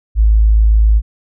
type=tone; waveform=sine; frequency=53.8 Hz; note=A1; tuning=38 cents flat; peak=-6 dBFS; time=0.15-1.02 s; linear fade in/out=50 ms; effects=none